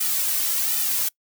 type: noise with flanger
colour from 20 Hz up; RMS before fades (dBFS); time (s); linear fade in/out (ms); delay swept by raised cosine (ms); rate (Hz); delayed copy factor
blue; -23; 0-1.09; 10; 1.8 to 3; 1.3; -1
effects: noise-tail reverb RT60 0.1 s tail -24 dB re dry